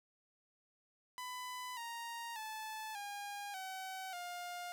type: tone with pitch steps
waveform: sawtooth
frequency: 1000 / 933 / 870.6 / 812.3 / 757.9 / 707.1 Hz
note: B5 / A#5 / A5 / G#5 / F#5 / F5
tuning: +21 / +1 / -19 / -39 / +41 / +21 cents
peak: -39 dBFS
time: 1.18-4.72 s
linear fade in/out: 0 ms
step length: 590 ms
effects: none